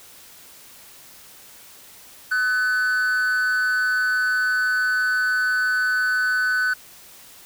triangle tone with amplitude modulation, 1500 Hz, F#6, 23 cents sharp, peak -14 dBFS, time 2.31-6.74 s, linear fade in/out 10 ms, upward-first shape sine, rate 226 Hz, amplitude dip 55%, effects white hiss -46 dBFS RMS until 7.45 s

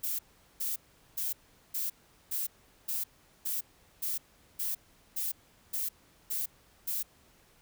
violet noise bursts, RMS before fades -33 dBFS, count 13, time 0.03-7.03 s, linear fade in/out 10 ms, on 160 ms, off 410 ms, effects pink hiss -63 dBFS RMS until 7.61 s

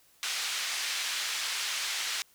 pink band-pass noise, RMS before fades -33 dBFS, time 0.23-2.22 s, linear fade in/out 0 ms, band 2100 to 6800 Hz, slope 12 dB/octave, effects white hiss -63 dBFS RMS until 2.34 s

